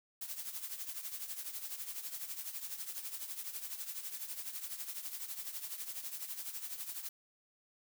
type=noise with tremolo; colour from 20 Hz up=blue; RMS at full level=-40 dBFS; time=0.21-7.09 s; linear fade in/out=5 ms; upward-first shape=triangle; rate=12 Hz; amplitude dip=75%; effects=none